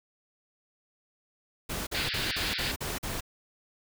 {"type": "noise bursts", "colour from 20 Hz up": "pink", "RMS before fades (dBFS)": -34, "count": 7, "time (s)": [1.69, 3.208], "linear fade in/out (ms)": 10, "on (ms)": 180, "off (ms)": 43}
{"type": "band-pass noise", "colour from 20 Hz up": "white", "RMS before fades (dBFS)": -33, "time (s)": [1.94, 2.72], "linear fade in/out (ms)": 10, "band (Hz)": [1400, 4900], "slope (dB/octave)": 96}
{"effects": []}